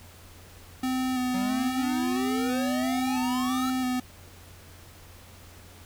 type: tone with vibrato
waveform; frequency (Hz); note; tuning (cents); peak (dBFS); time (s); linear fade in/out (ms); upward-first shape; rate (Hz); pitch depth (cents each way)
square; 254.7; C4; -46; -26; 0.83-4; 5; square; 1.5; 19
type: exponential sweep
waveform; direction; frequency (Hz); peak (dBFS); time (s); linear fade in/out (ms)
square; up; 185 to 1354; -33; 1.34-3.7; 2
effects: added 88 Hz sine -50 dBFS peak until 5.85 s + pink hiss -51 dBFS RMS until 5.85 s